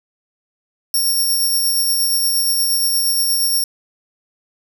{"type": "tone with tremolo", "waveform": "5% pulse", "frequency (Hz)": 5510, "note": "F8", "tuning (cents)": -24, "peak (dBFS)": -8, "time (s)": [0.94, 3.64], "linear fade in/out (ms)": 2, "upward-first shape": "sine", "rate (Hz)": 8.5, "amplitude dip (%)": 25, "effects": []}